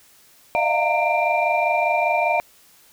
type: tone cluster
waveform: sine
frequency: 610 / 685 / 710 / 918 / 2374 Hz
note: D#5 / F5 / F5 / A#5 / D7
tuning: -34 / -34 / +28 / -27 / +18 cents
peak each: -23 dBFS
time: 0.55-2.4 s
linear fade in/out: 0 ms
effects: tanh soft clip ceiling -8 dBFS + white hiss -53 dBFS RMS until 2.92 s